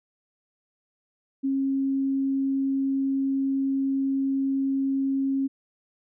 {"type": "tone", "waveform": "sine", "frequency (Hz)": 271, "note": "C#4", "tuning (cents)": -39, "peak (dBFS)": -22, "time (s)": [1.43, 5.48], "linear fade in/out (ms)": 20, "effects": []}